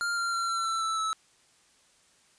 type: tone with pitch steps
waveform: square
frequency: 1399 / 1382.9 / 1367 / 1351.3 / 1335.8 / 1320.5 / 1305.3 Hz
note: F6 / F6 / F6 / E6 / E6 / E6 / E6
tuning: +3 / -17 / -37 / +43 / +23 / +3 / -17 cents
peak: -28 dBFS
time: 0.01-1.13 s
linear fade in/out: 0 ms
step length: 160 ms
effects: white hiss -63 dBFS RMS until 2.38 s + resampled to 22050 Hz